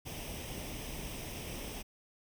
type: noise with comb filter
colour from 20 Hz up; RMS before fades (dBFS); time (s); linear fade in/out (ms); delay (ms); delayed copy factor
pink; -42; 0.05-1.83; 20; 0.35; +0.6
effects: none